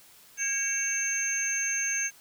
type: tone cluster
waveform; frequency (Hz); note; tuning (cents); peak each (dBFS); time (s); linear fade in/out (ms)
sine; 1628 / 2252 / 2701 / 6330; G#6 / C#7 / E7 / G8; -35 / +27 / +42 / +16; -33 / -35 / -37 / -28; 0.37-2.11; 50
effects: white hiss -55 dBFS RMS until 2.2 s